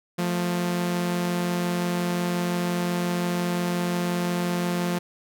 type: tone pair together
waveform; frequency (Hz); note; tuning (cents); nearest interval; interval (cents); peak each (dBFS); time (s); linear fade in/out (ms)
sawtooth; 175.8 / 221.5; F3 / A3; +12 / +12; major third; 400; -20 / -29; 0.18-4.99; 10
effects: none